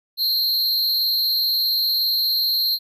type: tone with amplitude modulation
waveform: square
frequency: 4186 Hz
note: C8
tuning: in tune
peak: -15 dBFS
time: 0.17-2.79 s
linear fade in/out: 50 ms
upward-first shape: sine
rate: 255 Hz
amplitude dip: 75%
effects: none